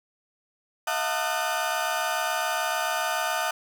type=tone cluster; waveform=35% pulse; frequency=650 / 717 / 900 / 1221 / 1503 Hz; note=E5 / F5 / A5 / D#6 / F#6; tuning=-24 / +45 / +39 / -33 / +27 cents; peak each=-30 dBFS; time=0.87-3.51 s; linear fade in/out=5 ms; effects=none